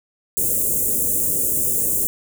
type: band-stop noise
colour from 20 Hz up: white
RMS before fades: -20 dBFS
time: 0.37-2.07 s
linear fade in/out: 0 ms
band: 550 to 7100 Hz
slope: 48 dB/octave
effects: none